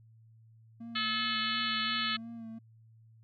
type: tone with vibrato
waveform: triangle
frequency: 228 Hz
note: A#3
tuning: 38 cents flat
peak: -39 dBFS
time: 0.8-2.59 s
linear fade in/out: 10 ms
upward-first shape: sine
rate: 2.8 Hz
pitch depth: 35 cents each way
type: harmonic tone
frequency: 431.7 Hz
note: A4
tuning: 33 cents flat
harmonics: 3 / 4 / 5 / 6 / 7 / 8 / 9 / 10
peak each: -36 / -38 / -40 / -41 / -37 / -38 / -41 / -38 dBFS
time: 0.95-2.17 s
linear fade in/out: 10 ms
effects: added 112 Hz sine -56 dBFS peak until 3.23 s